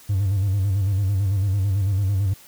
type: tone with vibrato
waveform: triangle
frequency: 98 Hz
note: G2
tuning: in tune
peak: -15 dBFS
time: 0.09-2.34 s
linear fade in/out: 10 ms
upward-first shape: square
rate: 9 Hz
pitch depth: 70 cents each way
effects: tanh soft clip ceiling -13 dBFS + white hiss -48 dBFS RMS until 2.47 s